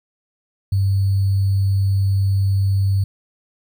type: tone with sample-and-hold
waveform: sine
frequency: 97.6 Hz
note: G2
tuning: 7 cents flat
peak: -14 dBFS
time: 0.72-3.04 s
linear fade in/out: 5 ms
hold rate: 4410 Hz
effects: none